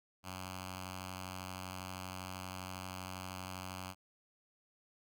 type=tone with notch filter; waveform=5% pulse; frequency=92.6 Hz; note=F#2; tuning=2 cents sharp; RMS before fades=-45 dBFS; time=0.23-3.95 s; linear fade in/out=50 ms; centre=430 Hz; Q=0.64; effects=none